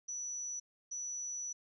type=tone bursts at uneven times; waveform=sine; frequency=5920 Hz; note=F#8; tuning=in tune; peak=-38 dBFS; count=2; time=0.08-0.6 / 0.91-1.53 s; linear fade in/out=10 ms; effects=none

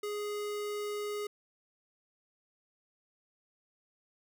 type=tone; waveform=square; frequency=415.3 Hz; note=G#4; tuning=in tune; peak=-35 dBFS; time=0.03-1.27 s; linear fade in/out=5 ms; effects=none

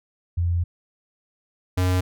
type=tone pair in turn; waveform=sine / square; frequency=86.3 / 91.43 Hz; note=F2 / F#2; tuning=-20 / -20 cents; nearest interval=minor second; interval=100 cents; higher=second; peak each=-19 dBFS; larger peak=neither; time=0.37-0.64 / 1.77-2.01 s; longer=first; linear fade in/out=10 ms; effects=none

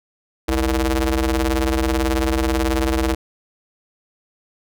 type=ring-modulated tone; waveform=sawtooth; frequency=134.1 Hz; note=C3; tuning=43 cents sharp; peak=-10 dBFS; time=0.48-3.15 s; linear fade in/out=10 ms; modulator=192 Hz; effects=none

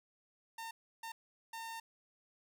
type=tone bursts at uneven times; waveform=sawtooth; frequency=909 Hz; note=A#5; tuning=44 cents flat; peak=-39 dBFS; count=3; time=0.58-0.71 / 1.03-1.12 / 1.53-1.8 s; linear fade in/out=5 ms; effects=12-bit

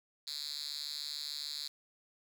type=tone with high-pass filter; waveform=5% pulse; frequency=146.83 Hz; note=D3; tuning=in tune; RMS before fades=-41 dBFS; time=0.27-1.68 s; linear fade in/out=2 ms; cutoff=4200 Hz; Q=5.1; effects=none

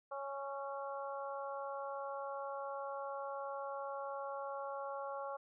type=harmonic tone with a mistuned harmonic; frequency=277.2 Hz; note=C#4; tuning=in tune; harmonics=2 / 3 / 4 / 5; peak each=-43 / -46 / -46 / -50 dBFS; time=0.11-5.37 s; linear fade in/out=10 ms; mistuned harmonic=5; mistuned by=-21 cents; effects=none

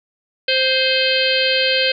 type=harmonic tone with a mistuned harmonic; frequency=523.3 Hz; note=C5; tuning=in tune; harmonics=1 / 3 / 4 / 5 / 6 / 7 / 8 / 9; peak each=-20 / -23 / -27 / -21 / -20 / -30 / -22 / -27 dBFS; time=0.48-1.92 s; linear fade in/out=5 ms; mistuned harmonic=5; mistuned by=-33 cents; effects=none

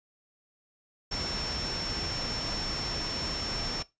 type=tone in noise; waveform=sine; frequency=5420 Hz; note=E8; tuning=47 cents sharp; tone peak=-33 dBFS; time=1.11-3.83 s; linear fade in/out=10 ms; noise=pink; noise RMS=-35 dBFS; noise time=1.11-3.83 s; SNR=-1 dB; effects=noise-tail reverb RT60 0.2 s tail -19 dB re dry + resampled to 16000 Hz

